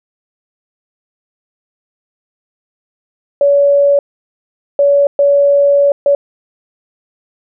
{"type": "tone bursts at uneven times", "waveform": "sine", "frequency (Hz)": 567, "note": "C#5", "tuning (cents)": 39, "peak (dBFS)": -6, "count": 4, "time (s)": [[3.41, 3.99], [4.79, 5.07], [5.19, 5.92], [6.06, 6.15]], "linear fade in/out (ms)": 2, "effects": []}